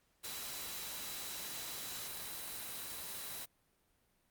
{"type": "tone in noise", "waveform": "sine", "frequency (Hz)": 3951, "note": "B7", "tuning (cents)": 0, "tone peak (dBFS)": -52, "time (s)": [0.23, 3.46], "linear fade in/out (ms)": 20, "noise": "white", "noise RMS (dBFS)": -44, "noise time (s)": [0.23, 3.46], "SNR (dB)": -11, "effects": ["pink hiss -75 dBFS RMS until 4.3 s", "Opus 48 kbps"]}